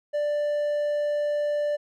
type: tone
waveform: triangle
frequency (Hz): 589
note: D5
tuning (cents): +5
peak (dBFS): -21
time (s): 0.13-1.77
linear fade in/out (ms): 20
effects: none